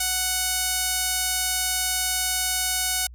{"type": "tone with band-pass filter", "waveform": "sawtooth", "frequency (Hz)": 740, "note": "F#5", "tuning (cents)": 0, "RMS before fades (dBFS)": -25, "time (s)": [0, 3.07], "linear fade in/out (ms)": 5, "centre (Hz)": 9800, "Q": 0.75, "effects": ["added 60 Hz sine -40 dBFS peak until 3.14 s"]}